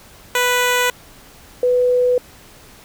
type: tone pair in turn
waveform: 10% pulse / sine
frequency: 493.9 / 496 Hz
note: B4 / B4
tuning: 0 / +7 cents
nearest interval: unison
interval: 7 cents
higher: second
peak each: -6 / -12 dBFS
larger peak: first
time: 0.35-0.9 / 1.63-2.18 s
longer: neither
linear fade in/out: 2 ms
effects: pink hiss -44 dBFS RMS until 2.84 s